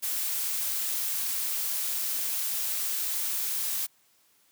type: noise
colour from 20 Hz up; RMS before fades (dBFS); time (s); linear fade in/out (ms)
blue; -30; 0.02-3.87; 20
effects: white hiss -65 dBFS RMS until 4.51 s + high-pass 80 Hz 12 dB/octave